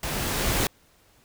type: noise with level ramp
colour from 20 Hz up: pink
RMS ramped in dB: -30 to -23 dBFS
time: 0.03-0.67 s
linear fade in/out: 2 ms
effects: pink hiss -60 dBFS RMS until 1.24 s